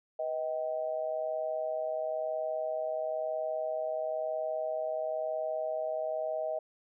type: tone with amplitude modulation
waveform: sine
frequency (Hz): 631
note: D#5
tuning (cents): +24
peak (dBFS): -27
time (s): 0.19-6.59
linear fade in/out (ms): 5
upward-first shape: sine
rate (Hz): 141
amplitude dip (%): 80
effects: none